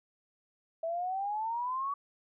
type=exponential sweep; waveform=sine; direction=up; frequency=649 to 1142 Hz; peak=-31 dBFS; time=0.83-1.94 s; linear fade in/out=5 ms; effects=none